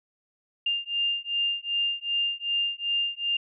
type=beating tone pair; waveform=sine; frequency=2801 / 2803.6 Hz; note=F7 / F7; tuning=+4 / +6 cents; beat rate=2.6 Hz; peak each=-28 / -28 dBFS; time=0.66-3.37 s; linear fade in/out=5 ms; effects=none